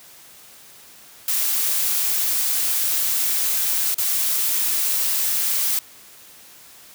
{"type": "noise with dropouts", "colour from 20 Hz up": "blue", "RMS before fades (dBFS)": -21, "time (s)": [1.28, 5.79], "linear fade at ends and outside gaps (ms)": 2, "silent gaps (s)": [3.944, 3.982], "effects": ["white hiss -46 dBFS RMS until 6.94 s", "high-pass 60 Hz 12 dB/octave"]}